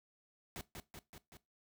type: noise with echo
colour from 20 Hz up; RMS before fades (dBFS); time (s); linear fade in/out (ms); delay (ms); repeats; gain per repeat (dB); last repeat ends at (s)
pink; -45; 0.56-0.61; 0; 190; 4; -3; 1.37
effects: noise-tail reverb RT60 0.2 s tail -18 dB re dry